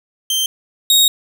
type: tone pair in turn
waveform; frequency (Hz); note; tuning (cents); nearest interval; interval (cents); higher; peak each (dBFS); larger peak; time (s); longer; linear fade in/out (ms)
sawtooth; 3136 / 3759; G7 / A#7; 0 / +14; minor third; 314; second; -12 / -6; second; 0.3-0.46 / 0.9-1.08; second; 2
effects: none